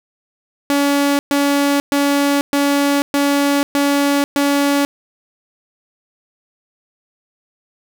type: tone bursts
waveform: sawtooth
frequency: 283.5 Hz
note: C#4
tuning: 39 cents sharp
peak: -9 dBFS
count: 7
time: 0.7-4.85 s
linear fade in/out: 0 ms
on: 490 ms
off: 120 ms
effects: none